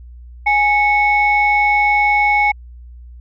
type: tone pair together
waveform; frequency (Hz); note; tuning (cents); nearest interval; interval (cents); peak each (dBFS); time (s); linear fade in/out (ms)
sine; 830.6 / 2207; G#5 / C#7; 0 / -8; octave + perfect fourth; 1692; -13; 0.46-2.52; 10
effects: tanh soft clip ceiling -4 dBFS + added 60 Hz sine -34 dBFS peak until 3.2 s